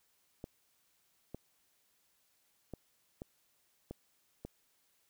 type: clicks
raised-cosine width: 2 ms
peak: -29 dBFS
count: 6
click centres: 0.441 / 1.346 / 2.737 / 3.219 / 3.91 / 4.45 s
effects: white hiss -74 dBFS RMS until 5.09 s